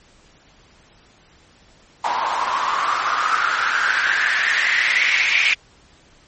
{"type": "noise with band-pass filter sweep", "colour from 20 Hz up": "white", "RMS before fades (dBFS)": -19, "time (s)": [2.04, 5.54], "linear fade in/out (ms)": 5, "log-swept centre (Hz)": [910, 2400], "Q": 6.3, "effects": ["pink hiss -52 dBFS RMS until 6.27 s", "MP3 32 kbps"]}